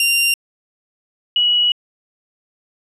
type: tone pair in turn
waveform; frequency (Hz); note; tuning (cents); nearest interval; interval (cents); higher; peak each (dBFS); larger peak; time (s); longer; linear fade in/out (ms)
sawtooth / sine; 2777 / 2923; F7 / F#7; -10 / -22; minor second; 88; second; -10 / -12; first; 0-0.34 / 1.36-1.72; second; 2
effects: resampled to 32000 Hz